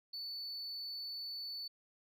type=tone; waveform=sine; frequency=4479 Hz; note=C#8; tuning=17 cents sharp; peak=-38 dBFS; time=0.13-1.68 s; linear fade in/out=10 ms; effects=tanh soft clip ceiling -40 dBFS